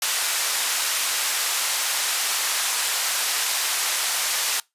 white band-pass noise, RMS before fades -24 dBFS, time 0.02-4.6 s, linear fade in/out 2 ms, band 810 to 9800 Hz, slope 12 dB/octave, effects noise-tail reverb RT60 0.2 s tail -24 dB re dry + resampled to 32000 Hz

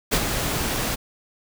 pink noise with ADSR envelope, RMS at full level -18 dBFS, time 0.11-0.96 s, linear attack 25 ms, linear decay 69 ms, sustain -7 dB, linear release 21 ms, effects none

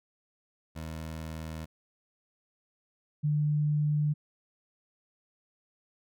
20% pulse / sine tone pair in turn, 79.7 / 149.2 Hz, D#2 / D3, +42 / +28 cents, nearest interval major seventh, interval 1086 cents, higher second, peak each -32 / -24 dBFS, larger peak second, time 0.75-1.66 / 3.23-4.14 s, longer neither, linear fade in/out 20 ms, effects none

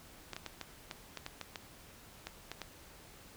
clicks, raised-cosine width 0.2 ms, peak -23 dBFS, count 12, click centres 0.333 / 0.365 / 0.463 / 0.613 / 0.912 / 1.173 / 1.264 / 1.413 / 1.558 / 2.27 / 2.516 / 2.617 s, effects pink hiss -56 dBFS RMS until 3.36 s

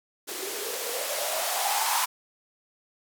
violet noise with band-pass filter sweep, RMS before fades -29 dBFS, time 0.27-2.06 s, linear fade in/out 20 ms, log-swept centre 340 to 980 Hz, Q 6.8, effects none

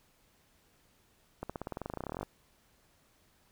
accelerating click train, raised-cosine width 1 ms, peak -23 dBFS, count 22, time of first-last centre 1.43-2.23 s, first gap 66 ms, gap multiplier 0.94, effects pink hiss -68 dBFS RMS until 3.51 s

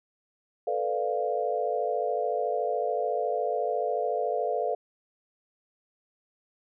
sine chord, B half-diminished seventh, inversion third, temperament equal, 440 / 493.9 / 587.3 / 698.5 Hz, A4 / B4 / D5 / F5, 0 / 0 / 0 / 0 cents, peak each -31 / -31 / -32 / -30 dBFS, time 0.67-4.75 s, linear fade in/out 5 ms, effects none

